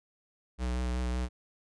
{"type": "tone with vibrato", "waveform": "square", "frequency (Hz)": 61.8, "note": "B1", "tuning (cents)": 2, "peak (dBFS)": -30, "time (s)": [0.58, 1.29], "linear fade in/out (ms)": 50, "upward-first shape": "sine", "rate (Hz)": 5.4, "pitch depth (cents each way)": 22, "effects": ["resampled to 22050 Hz"]}